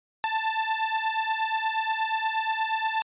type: beating tone pair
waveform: sawtooth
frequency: 880 / 888.4 Hz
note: A5 / A5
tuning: 0 / +16 cents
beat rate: 8.4 Hz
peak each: -24 dBFS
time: 0.24-3.02 s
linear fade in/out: 0 ms
effects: resampled to 8000 Hz